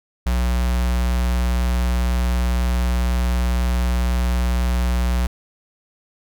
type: tone with notch filter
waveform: square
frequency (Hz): 61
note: B1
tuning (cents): -21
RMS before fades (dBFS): -19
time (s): 0.26-5.27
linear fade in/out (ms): 5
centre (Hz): 360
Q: 1.3
effects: none

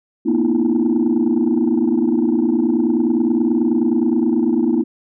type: tone cluster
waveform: sine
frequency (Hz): 229.8 / 249.4 / 309.7 / 339.1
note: A#3 / B3 / D#4 / E4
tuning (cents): -25 / +17 / -8 / +49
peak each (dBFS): -18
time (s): 0.25-4.84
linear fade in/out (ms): 20
effects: tanh soft clip ceiling -8 dBFS

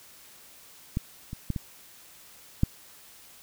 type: clicks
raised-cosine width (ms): 5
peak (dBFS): -14 / -23 / -15 / -18 / -8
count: 5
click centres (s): 0.971 / 1.331 / 1.503 / 1.562 / 2.634
effects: white hiss -52 dBFS RMS until 3.42 s

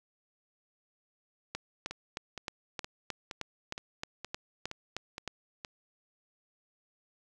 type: two click trains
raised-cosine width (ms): 0.2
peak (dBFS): -22 / -18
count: 9 / 13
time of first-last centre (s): 1.91-5.648 / 1.55-5.277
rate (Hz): 2.14 / 3.22
effects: none

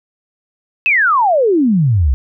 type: exponential sweep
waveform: sine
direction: down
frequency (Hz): 2678 to 60.1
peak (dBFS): -9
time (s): 0.86-2.14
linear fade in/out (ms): 0
effects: none

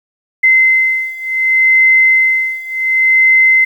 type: beating tone pair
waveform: sine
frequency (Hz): 2063 / 2063.68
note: C7 / C7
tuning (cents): -25 / -24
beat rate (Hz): 0.68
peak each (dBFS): -12 / -10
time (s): 0.43-3.65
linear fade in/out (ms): 10
effects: 7-bit

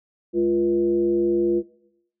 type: tone with frequency modulation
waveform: sine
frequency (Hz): 347.4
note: F4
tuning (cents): -9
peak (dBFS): -17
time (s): 0.33-1.63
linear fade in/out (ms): 50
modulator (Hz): 139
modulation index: 0.58
effects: noise-tail reverb RT60 0.8 s tail -19 dB re dry

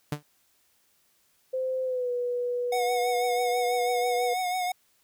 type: tone with exponential decay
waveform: sawtooth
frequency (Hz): 147.8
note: D3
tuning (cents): +11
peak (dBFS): -22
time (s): 0.12-0.23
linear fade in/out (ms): 5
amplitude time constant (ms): 22
type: tone with pitch glide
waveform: sine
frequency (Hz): 518 to 488.9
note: C5 to B4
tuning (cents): -17 to -18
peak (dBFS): -26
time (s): 1.53-4.34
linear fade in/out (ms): 10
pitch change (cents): -101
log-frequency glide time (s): 1.84-2.11
type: tone with vibrato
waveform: square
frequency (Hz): 730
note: F#5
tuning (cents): -24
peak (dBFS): -27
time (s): 2.72-4.72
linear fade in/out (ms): 5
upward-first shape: triangle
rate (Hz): 6.1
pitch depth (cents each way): 45
effects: white hiss -67 dBFS RMS until 5.03 s

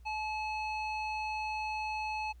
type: tone with low-pass filter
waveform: square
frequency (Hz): 860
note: A5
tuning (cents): -40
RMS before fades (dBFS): -36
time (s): 0.05-2.33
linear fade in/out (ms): 20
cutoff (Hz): 3300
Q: 2.6
effects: added 60 Hz sine -51 dBFS peak until 2.4 s + pink hiss -72 dBFS RMS until 2.4 s

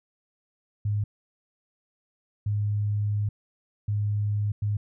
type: tone bursts at uneven times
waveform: sine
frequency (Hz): 103.83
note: G#2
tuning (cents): 0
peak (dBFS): -23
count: 4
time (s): 0.85-1.04 / 2.46-3.29 / 3.88-4.52 / 4.62-4.77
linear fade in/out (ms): 5
effects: none

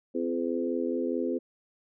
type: harmonic tone with a mistuned harmonic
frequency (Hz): 84.7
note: E2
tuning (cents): +48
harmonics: 3 / 4 / 5 / 6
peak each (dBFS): -31 / -32 / -33 / -34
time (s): 0.14-1.39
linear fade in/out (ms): 20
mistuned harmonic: 3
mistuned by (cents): +20
effects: none

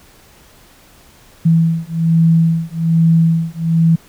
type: beating tone pair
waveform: sine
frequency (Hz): 163.9 / 165.1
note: E3 / E3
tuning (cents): -10 / +3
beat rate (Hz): 1.2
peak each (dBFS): -13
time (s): 1.45-3.96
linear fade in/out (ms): 10
effects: pink hiss -46 dBFS RMS until 4.08 s

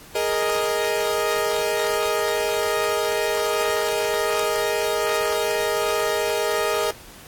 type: chord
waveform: sawtooth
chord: Ab suspended second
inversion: none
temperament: equal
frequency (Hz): 415.3 / 466.2 / 622.3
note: Ab4 / Bb4 / Eb5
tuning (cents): 0 / 0 / 0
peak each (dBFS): -21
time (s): 0.15-6.91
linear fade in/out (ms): 5
effects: pink hiss -44 dBFS RMS until 7.27 s + AAC 64 kbps

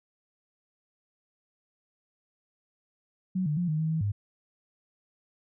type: tone with pitch steps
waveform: sine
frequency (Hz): 185.6 / 149.8 / 176 / 154.5 / 158.7 / 160 / 102.1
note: F#3 / D3 / F3 / D#3 / D#3 / D#3 / G#2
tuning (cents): +6 / +35 / +14 / -12 / +35 / +49 / -29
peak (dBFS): -25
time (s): 3.35-4.12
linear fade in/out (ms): 10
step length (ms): 110
effects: none

